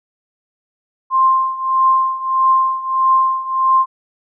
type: tone with tremolo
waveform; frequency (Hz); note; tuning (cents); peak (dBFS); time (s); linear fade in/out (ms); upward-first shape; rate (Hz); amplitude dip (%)
sine; 1052; C6; +9; -8; 1.1-3.86; 50; triangle; 1.6; 85
effects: none